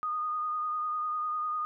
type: tone with vibrato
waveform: sine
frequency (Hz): 1232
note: D#6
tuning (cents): -17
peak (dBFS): -29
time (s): 0.03-1.65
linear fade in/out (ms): 0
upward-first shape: sine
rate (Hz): 10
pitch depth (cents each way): 22
effects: none